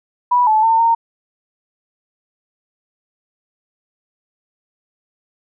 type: tone with pitch steps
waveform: sine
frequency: 980 / 867 / 903 / 920 Hz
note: B5 / A5 / A5 / A#5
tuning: -14 / -26 / +45 / -23 cents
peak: -10 dBFS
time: 0.31-0.95 s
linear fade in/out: 10 ms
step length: 160 ms
effects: none